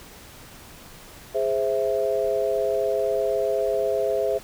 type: chord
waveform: sine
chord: Ab augmented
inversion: none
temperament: equal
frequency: 415.3 / 523.3 / 659.3 Hz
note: Ab4 / C5 / E5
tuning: 0 / 0 / 0 cents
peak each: -25 dBFS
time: 1.34-4.39 s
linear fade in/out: 20 ms
effects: pink hiss -45 dBFS RMS until 4.43 s